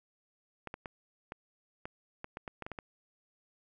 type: clicks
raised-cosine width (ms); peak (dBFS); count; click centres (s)
0.5; -25; 12; 0.673 / 0.741 / 0.858 / 1.321 / 1.855 / 2.244 / 2.371 / 2.478 / 2.623 / 2.665 / 2.717 / 2.788
effects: none